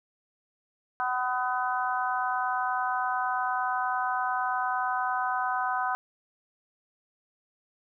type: harmonic tone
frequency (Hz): 251.3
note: B3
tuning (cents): +30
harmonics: 3 / 4 / 5 / 6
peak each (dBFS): -30 / -31 / -32 / -33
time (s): 1-5.95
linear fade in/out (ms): 0
effects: none